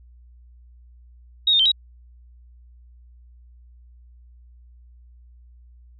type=tone with pitch steps; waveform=sine; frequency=3771 / 3652 / 3119 / 3837 Hz; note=A#7 / A#7 / G7 / A#7; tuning=+19 / -36 / -9 / +49 cents; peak=-14 dBFS; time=1.47-1.718 s; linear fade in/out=5 ms; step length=62 ms; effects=added 60 Hz sine -46 dBFS peak until 5.99 s